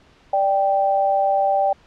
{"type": "tone pair together", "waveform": "sine", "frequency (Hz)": [587.3, 784], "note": ["D5", "G5"], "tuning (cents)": [0, 0], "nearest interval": "perfect fourth", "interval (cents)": 500, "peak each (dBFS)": [-20, -17], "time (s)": [0.33, 1.73], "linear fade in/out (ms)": 5, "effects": ["pink hiss -53 dBFS RMS until 1.86 s", "low-pass 4000 Hz 12 dB/octave"]}